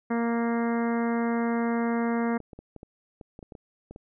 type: harmonic tone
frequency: 233.1 Hz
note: A#3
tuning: in tune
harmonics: 1 / 2 / 3 / 4 / 5 / 6 / 7 / 8 / 9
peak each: -25 / -31 / -35 / -37 / -39 / -41 / -42 / -43 / -44 dBFS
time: 0.1-2.38 s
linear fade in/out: 10 ms
type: clicks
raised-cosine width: 2 ms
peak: -29 dBFS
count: 12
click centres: 2.403 / 2.532 / 2.59 / 2.763 / 2.831 / 3.212 / 3.391 / 3.428 / 3.522 / 3.552 / 3.91 / 3.961 s
effects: none